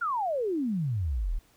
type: exponential sweep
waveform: sine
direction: down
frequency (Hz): 1455 to 33.16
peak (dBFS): -26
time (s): 0.01-1.39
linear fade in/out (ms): 10
effects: pink hiss -63 dBFS RMS until 1.56 s